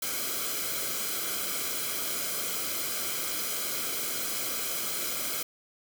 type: noise with comb filter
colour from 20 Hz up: white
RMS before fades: -32 dBFS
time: 0.02-5.43 s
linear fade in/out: 5 ms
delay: 1.1 ms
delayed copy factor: -0.7
effects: none